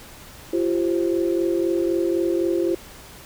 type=tone cluster; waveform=sine; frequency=342.3 / 386.2 / 528 Hz; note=F4 / G4 / C5; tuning=-35 / -26 / +16 cents; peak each=-20 / -25 / -28 dBFS; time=0.53-2.75 s; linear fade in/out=5 ms; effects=pink hiss -43 dBFS RMS until 3.25 s